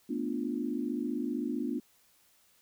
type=chord; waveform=sine; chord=B half-diminished seventh; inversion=third; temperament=equal; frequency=220 / 246.9 / 293.7 / 349.2 Hz; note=A3 / B3 / D4 / F4; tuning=0 / 0 / 0 / 0 cents; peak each=-39 / -34 / -35 / -39 dBFS; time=0.09-1.8 s; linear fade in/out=10 ms; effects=white hiss -66 dBFS RMS until 2.61 s